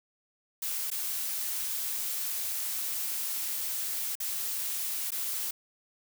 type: noise with dropouts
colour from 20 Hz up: blue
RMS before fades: -33 dBFS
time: 0.62-5.51 s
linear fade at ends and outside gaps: 5 ms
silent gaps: 0.903-0.914 / 4.154-4.201 / 5.107-5.118 s
effects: none